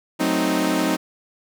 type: chord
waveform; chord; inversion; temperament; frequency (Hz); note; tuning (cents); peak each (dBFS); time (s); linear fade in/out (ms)
sawtooth; F# diminished seventh; none; equal; 185 / 220 / 261.6 / 311.1; F#3 / A3 / C4 / Eb4; 0 / 0 / 0 / 0; -22 / -24 / -20 / -18; 0.19-0.97; 20
effects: none